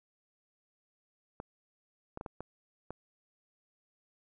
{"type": "clicks", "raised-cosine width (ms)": 1, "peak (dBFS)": -26, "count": 6, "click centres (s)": [1.401, 2.174, 2.211, 2.262, 2.406, 2.906], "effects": []}